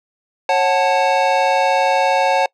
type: chord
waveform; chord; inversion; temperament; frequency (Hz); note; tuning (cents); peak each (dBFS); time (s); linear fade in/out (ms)
square; F# minor; second; equal with one note detuned; 547.4 / 740 / 880; C#5 / F#5 / A5; -22 / 0 / 0; -18; 0.49-2.46; 2
effects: noise-tail reverb RT60 0.1 s tail -25 dB re dry + low-pass 4000 Hz 12 dB/octave